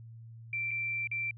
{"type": "tone with dropouts", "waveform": "sine", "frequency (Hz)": 2349, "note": "D7", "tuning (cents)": 0, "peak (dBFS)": -31, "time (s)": [0.53, 1.31], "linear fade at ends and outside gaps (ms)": 2, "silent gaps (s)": [[0.709, 0.713], [1.073, 1.114]], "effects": ["added 114 Hz sine -46 dBFS peak until 1.37 s"]}